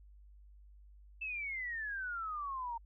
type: exponential sweep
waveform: sine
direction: down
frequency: 2662 to 910 Hz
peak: -37 dBFS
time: 1.21-2.78 s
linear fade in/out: 10 ms
effects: added 50 Hz sine -55 dBFS peak until 2.85 s